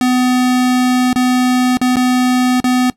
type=tone with dropouts; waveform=square; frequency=251.4 Hz; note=B3; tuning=31 cents sharp; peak=-11 dBFS; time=0.01-2.9 s; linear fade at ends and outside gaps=1 ms; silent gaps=1.13-1.159 / 1.771-1.814 / 1.958-1.967 / 2.602-2.642 s; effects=noise-tail reverb RT60 0.1 s tail -18 dB re dry + low-pass 12000 Hz 12 dB/octave